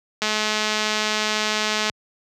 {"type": "click train", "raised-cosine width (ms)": 0.2, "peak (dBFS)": -5, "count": 360, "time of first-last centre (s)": [0.22, 1.898], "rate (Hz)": 214, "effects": ["high-pass 80 Hz 12 dB/octave"]}